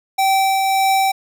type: tone with tremolo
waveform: square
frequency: 774 Hz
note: G5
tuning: 22 cents flat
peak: -13 dBFS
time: 0.18-1.12 s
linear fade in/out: 10 ms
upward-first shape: triangle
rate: 1.7 Hz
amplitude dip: 30%
effects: none

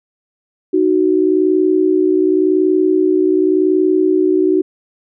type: tone pair together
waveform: sine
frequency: 311.1 / 372 Hz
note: D#4 / F#4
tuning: 0 / +9 cents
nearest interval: minor third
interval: 309 cents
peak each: -14 / -12 dBFS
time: 0.73-4.62 s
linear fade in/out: 10 ms
effects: none

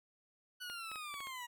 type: linear sweep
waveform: 20% pulse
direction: down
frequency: 1492 to 949 Hz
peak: -38 dBFS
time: 0.6-1.47 s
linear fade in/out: 20 ms
type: clicks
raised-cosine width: 0.3 ms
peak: -33 dBFS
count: 6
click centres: 0.699 / 0.916 / 0.958 / 1.141 / 1.205 / 1.271 s
effects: none

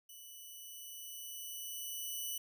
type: tone with level ramp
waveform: 5% pulse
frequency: 2973 Hz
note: F#7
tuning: 8 cents sharp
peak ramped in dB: -43 to -29 dBFS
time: 0.09-2.38 s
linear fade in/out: 5 ms
effects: none

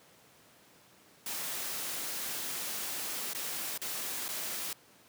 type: noise with dropouts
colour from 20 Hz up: white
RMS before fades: -37 dBFS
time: 1.26-4.73 s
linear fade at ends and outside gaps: 2 ms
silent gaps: 3.334-3.348 / 3.777-3.816 / 4.282-4.288 s
effects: pink hiss -60 dBFS RMS until 5.08 s + high-pass 150 Hz 12 dB/octave

